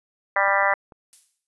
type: harmonic tone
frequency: 197.5 Hz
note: G3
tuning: 13 cents sharp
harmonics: 3 / 4 / 5 / 6 / 7 / 8 / 9 / 10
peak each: -25 / -25 / -25 / -26 / -28 / -28 / -26 / -24 dBFS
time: 0.36-0.74 s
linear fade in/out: 2 ms
type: clicks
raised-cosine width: 1 ms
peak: -32 dBFS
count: 4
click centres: 0.481 / 0.627 / 0.727 / 0.922 s
type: noise with exponential decay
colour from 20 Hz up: violet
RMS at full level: -41 dBFS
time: 1.13-1.47 s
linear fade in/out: 0 ms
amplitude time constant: 72 ms
effects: resampled to 24000 Hz